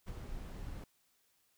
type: noise with ADSR envelope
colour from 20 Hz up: brown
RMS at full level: -40 dBFS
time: 0.06-0.84 s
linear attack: 25 ms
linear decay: 25 ms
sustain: -4 dB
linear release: 3 ms
effects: white hiss -74 dBFS RMS until 1.57 s